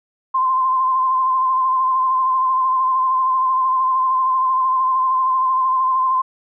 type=tone with vibrato; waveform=sine; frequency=1040 Hz; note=C6; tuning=11 cents flat; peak=-14 dBFS; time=0.34-6.22 s; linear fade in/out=10 ms; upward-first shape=sine; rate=13 Hz; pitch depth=32 cents each way; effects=none